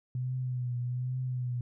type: tone with vibrato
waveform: sine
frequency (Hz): 125.2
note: B2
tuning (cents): +24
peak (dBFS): -30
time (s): 0.15-1.61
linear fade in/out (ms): 2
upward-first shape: triangle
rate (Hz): 1.2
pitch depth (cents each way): 51
effects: none